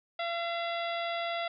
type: harmonic tone with a mistuned harmonic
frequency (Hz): 681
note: F5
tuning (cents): -44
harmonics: 1 / 2 / 3 / 4 / 5 / 6 / 7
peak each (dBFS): -33 / -39 / -39 / -44 / -41 / -48 / -50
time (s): 0.19-1.48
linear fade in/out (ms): 5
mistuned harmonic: 6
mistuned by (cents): -95
effects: none